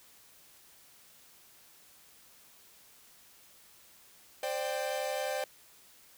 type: chord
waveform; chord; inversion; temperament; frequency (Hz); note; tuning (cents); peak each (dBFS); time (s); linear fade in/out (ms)
45% pulse; C suspended second; none; equal with one note detuned; 523.3 / 594.8 / 784; C5 / D5 / G5; 0 / +22 / 0; -36 / -36 / -38; 4.43-5.44; 2
effects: white hiss -59 dBFS RMS until 6.17 s